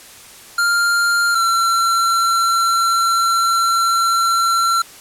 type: tone pair in turn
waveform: square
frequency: 1396.9 / 1357.9 Hz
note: F6 / F6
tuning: 0 / -49 cents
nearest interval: unison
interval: 49 cents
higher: first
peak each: -14 / -14 dBFS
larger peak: neither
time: 0.58-1.35 / 1.35-4.82 s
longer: second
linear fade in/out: 5 ms
effects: white hiss -40 dBFS RMS until 5 s + low-pass 12000 Hz 12 dB/octave